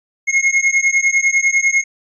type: beating tone pair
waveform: square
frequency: 2154 / 2164 Hz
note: C7 / C#7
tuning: +50 / -42 cents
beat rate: 10 Hz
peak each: -16 dBFS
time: 0.27-1.84 s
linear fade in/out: 20 ms
effects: resampled to 22050 Hz